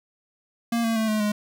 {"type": "tone with pitch steps", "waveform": "square", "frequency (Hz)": [233.1, 226.9, 220.8, 214.9, 209.1], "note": ["A#3", "A#3", "A3", "A3", "G#3"], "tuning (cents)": [0, -47, 6, -41, 12], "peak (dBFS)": -22, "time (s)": [0.72, 1.32], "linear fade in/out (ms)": 5, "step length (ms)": 120, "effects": []}